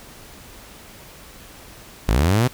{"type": "linear sweep", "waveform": "sawtooth", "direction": "up", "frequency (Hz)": [45.67, 130.81], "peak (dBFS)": -11, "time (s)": [2.08, 2.48], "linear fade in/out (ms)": 10, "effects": ["pink hiss -43 dBFS RMS until 2.53 s"]}